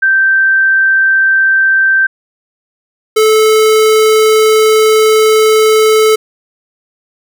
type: tone pair in turn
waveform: sine / square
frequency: 1561 / 435 Hz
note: G6 / A4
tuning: -8 / -20 cents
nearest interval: octave + minor seventh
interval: 2212 cents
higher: first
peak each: -6 dBFS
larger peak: neither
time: 0.02-2.07 / 3.16-6.16 s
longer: second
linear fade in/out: 10 ms
effects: none